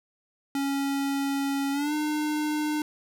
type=tone with pitch glide; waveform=square; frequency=277.2 to 302.3 Hz; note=C#4 to D#4; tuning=0 to -50 cents; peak=-26 dBFS; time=0.55-2.82 s; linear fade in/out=2 ms; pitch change=+150 cents; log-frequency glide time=1.72-1.93 s; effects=none